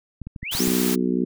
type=clicks; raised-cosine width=5 ms; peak=-21 dBFS; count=6; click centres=0.217 / 0.27 / 0.362 / 0.43 / 0.551 / 0.678 s
type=exponential sweep; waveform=sine; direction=up; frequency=1808 to 8820 Hz; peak=-27 dBFS; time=0.42-0.69 s; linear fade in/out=50 ms
type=noise; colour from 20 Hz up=white; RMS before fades=-27 dBFS; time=0.51-0.96 s; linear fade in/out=20 ms
type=harmonic tone; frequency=61.9 Hz; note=B1; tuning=5 cents sharp; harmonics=3 / 4 / 5 / 6 / 7; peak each=-25 / -23 / -28 / -26 / -33 dBFS; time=0.59-1.25 s; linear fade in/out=10 ms
effects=none